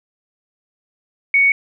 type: tone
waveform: sine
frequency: 2228 Hz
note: C#7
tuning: 8 cents sharp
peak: -10 dBFS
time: 1.34-1.52 s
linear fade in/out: 2 ms
effects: none